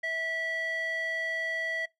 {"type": "tone with band-pass filter", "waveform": "square", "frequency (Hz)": 652, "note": "E5", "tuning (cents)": -19, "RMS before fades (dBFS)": -32, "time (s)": [0.03, 1.86], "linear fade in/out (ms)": 10, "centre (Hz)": 1700, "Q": 6.7, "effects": ["noise-tail reverb RT60 0.2 s tail -23 dB re dry"]}